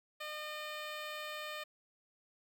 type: tone with notch filter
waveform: 10% pulse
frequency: 607 Hz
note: D#5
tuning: 43 cents flat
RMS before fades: -43 dBFS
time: 0.2-1.64 s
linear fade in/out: 10 ms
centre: 10000 Hz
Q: 1.4
effects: none